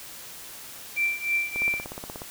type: tone with tremolo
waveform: sine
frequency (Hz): 2349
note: D7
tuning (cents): 0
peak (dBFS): -20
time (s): 0.96-1.85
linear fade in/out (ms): 20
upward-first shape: triangle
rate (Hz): 3.2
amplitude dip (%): 90
type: click train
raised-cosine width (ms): 1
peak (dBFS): -22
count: 12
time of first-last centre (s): 1.56-2.219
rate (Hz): 16.7
effects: white hiss -42 dBFS RMS until 2.3 s